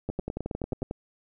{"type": "two click trains", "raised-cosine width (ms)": 2, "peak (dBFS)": [-18, -18], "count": [8, 10], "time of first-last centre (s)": [[0.09, 0.828], [0.1, 0.911]], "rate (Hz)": [9.48, 11.1], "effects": []}